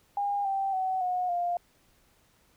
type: tone with pitch steps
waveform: sine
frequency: 809 / 780.5 / 753.1 / 726.6 / 701 Hz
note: G#5 / G5 / F#5 / F#5 / F5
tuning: -46 / -8 / +30 / -32 / +6 cents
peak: -26 dBFS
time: 0.17-1.57 s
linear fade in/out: 2 ms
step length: 280 ms
effects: pink hiss -65 dBFS RMS until 2.56 s